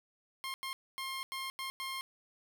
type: tone bursts at uneven times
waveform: 15% pulse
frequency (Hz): 1065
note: C6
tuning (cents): +30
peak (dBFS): -31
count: 6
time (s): 0.44-0.54 / 0.63-0.73 / 0.98-1.23 / 1.32-1.5 / 1.59-1.7 / 1.8-2.01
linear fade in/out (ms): 0
effects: none